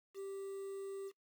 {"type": "tone with quantisation", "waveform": "triangle", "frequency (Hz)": 391.3, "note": "G4", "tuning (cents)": -3, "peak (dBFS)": -40, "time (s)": [0.14, 1.12], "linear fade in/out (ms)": 50, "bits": 10, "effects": ["noise-tail reverb RT60 0.1 s tail -19 dB re dry"]}